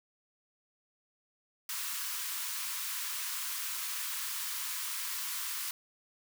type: high-pass noise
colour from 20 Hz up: white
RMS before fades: -37 dBFS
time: 1.69-5.71 s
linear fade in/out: 2 ms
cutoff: 930 Hz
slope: 96 dB/octave
effects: none